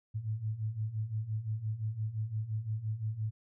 sine beating tone pair, 105.5 / 111.3 Hz, G#2 / A2, +28 / +20 cents, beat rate 5.8 Hz, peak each -38 / -34 dBFS, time 0.14-3.31 s, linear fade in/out 20 ms, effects none

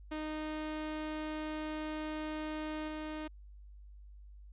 sawtooth tone with level steps, 308.6 Hz, D#4, 14 cents flat, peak -33 / -35 dBFS, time 0.11-3.28 s, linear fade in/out 10 ms, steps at 2.88 s, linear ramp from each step 2 ms, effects added 50 Hz sine -50 dBFS peak until 4.52 s + resampled to 8000 Hz

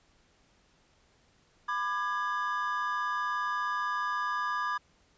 triangle chord, G# diminished, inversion first, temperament just, 996.7 / 1196.1 / 1661.2 Hz, B5 / D6 / G#6, +16 / +31 / 0 cents, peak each -33 / -30 / -33 dBFS, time 1.68-4.78 s, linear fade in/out 10 ms, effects pink hiss -66 dBFS RMS until 5.17 s + resampled to 16000 Hz

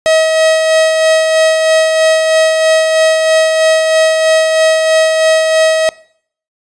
45% pulse tone with tremolo, 638 Hz, D#5, 43 cents sharp, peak -6 dBFS, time 0.06-5.89 s, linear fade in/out 0 ms, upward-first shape sine, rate 3.1 Hz, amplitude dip 35%, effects noise-tail reverb RT60 0.6 s tail -22 dB re dry + resampled to 22050 Hz

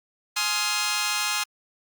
10% pulse chord, F minor seventh, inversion first, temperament just, 838.1 / 1047.7 / 1257.2 / 1396.9 Hz, Ab5 / C6 / Eb6 / F6, +16 / +2 / +18 / 0 cents, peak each -22 dBFS, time 0.36-1.44 s, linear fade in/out 10 ms, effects Opus 48 kbps

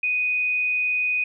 sine tone with frequency modulation, 2489 Hz, D#7, in tune, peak -20 dBFS, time 0.03-1.24 s, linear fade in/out 5 ms, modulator 82.2 Hz, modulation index 0.2, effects none

